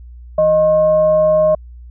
sine tone with frequency modulation, 620 Hz, D#5, 6 cents flat, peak -9 dBFS, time 0.38-1.55 s, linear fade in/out 5 ms, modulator 454 Hz, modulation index 0.3, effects added 60 Hz sine -33 dBFS peak until 1.9 s

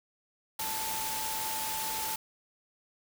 sine tone in noise, 880 Hz, A5, in tune, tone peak -37 dBFS, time 0.59-2.16 s, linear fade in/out 5 ms, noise white, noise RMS -35 dBFS, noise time 0.59-2.16 s, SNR -5 dB, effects none

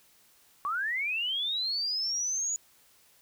sine linear sweep, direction up, 1103 to 6880 Hz, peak -28 dBFS, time 0.65-2.56 s, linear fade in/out 0 ms, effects white hiss -62 dBFS RMS until 3.21 s

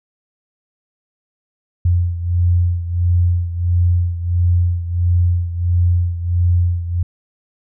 sine beating tone pair, 87.31 / 88.81 Hz, F2 / F2, 0 / +30 cents, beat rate 1.5 Hz, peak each -14 / -19 dBFS, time 1.85-7.03 s, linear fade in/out 5 ms, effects none

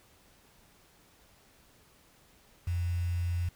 sine tone with quantisation, 87.31 Hz, F2, in tune, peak -28 dBFS, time 2.67-3.49 s, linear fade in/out 5 ms, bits 8, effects pink hiss -62 dBFS RMS until 3.55 s

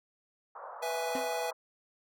white band-pass noise, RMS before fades -45 dBFS, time 0.55-1.53 s, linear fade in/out 5 ms, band 510 to 1300 Hz, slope 48 dB/octave
square chord, E major, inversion second, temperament equal, 493.9 / 659.3 / 830.6 Hz, B4 / E5 / G#5, 0 / 0 / 0 cents, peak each -37 dBFS, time 0.82-1.51 s, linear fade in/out 10 ms
35% pulse tone with exponential decay, 261.6 Hz, C4, in tune, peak -31 dBFS, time 1.15-1.33 s, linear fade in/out 2 ms, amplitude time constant 39 ms
effects none

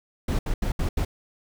brown noise bursts at uneven times, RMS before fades -24 dBFS, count 5, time 0.28-0.39 / 0.46-0.54 / 0.62-0.72 / 0.79-0.89 / 0.97-1.05 s, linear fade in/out 5 ms, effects none

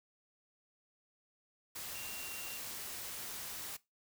sine tone in noise, 2761 Hz, F7, 20 cents flat, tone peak -48 dBFS, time 1.94-2.58 s, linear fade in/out 10 ms, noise white, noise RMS -44 dBFS, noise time 1.75-3.77 s, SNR -7 dB, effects noise-tail reverb RT60 0.2 s tail -19 dB re dry

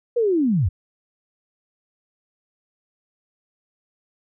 sine linear sweep, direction down, 493.9 to 72.1 Hz, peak -16 dBFS, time 0.16-0.69 s, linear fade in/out 10 ms, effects none

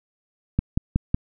click train, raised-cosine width 5 ms, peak -7 dBFS, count 4, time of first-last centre 0.59-1.145 s, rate 5.41 Hz, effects none

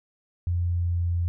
sine tone with pitch glide, 87.31 to 86.41 Hz, F2 to F2, 0 to -18 cents, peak -22 dBFS, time 0.47-1.28 s, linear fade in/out 0 ms, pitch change -18 cents, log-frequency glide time 0.57-1.07 s, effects none

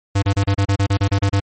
square tone bursts, 99.1 Hz, G2, 19 cents sharp, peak -14 dBFS, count 12, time 0.15-1.402 s, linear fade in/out 10 ms, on 75 ms, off 32 ms, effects MP3 32 kbps

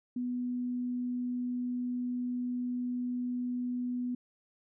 sine tone, 246.9 Hz, B3, in tune, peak -31 dBFS, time 0.16-4.15 s, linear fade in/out 5 ms, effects none

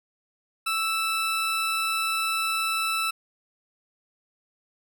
20% pulse tone, 1318.5 Hz, E6, in tune, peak -19 dBFS, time 0.66-3.11 s, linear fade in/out 10 ms, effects none

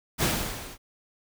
pink noise with level ramp, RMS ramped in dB -21 to -45 dBFS, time 0.18-0.78 s, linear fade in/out 50 ms, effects none

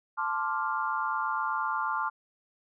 sine chord, D minor seventh, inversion second, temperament equal, 880 / 1046.5 / 1174.7 / 1396.9 Hz, A5 / C6 / D6 / F6, 0 / 0 / 0 / 0 cents, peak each -33 dBFS, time 0.17-2.1 s, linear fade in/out 20 ms, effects none

